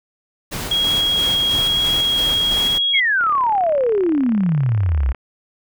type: noise with tremolo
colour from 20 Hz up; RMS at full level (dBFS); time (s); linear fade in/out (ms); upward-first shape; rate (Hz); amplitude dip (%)
pink; -26; 0.51-2.79; 20; square; 3; 30
type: tone with vibrato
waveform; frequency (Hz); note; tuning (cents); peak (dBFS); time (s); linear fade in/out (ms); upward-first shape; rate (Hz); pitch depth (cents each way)
sine; 3292; G#7; -16; -15; 0.71-3; 5; triangle; 1.1; 8
type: exponential sweep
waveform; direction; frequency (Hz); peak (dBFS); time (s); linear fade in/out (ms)
sine; down; 2296 to 58.4; -14; 2.93-5.13; 20
type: click train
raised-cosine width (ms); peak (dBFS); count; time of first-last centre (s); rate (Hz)
0.5; -19; 69; 3.21-5.147; 35.1
effects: none